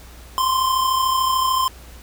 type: tone pair together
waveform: square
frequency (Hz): 1039 / 1072.5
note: C6 / C6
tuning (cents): -12 / +42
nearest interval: minor second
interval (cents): 54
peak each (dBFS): -18 / -26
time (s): 0.38-1.68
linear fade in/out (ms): 0
effects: added 60 Hz sine -41 dBFS peak until 2.02 s + pink hiss -45 dBFS RMS until 2.02 s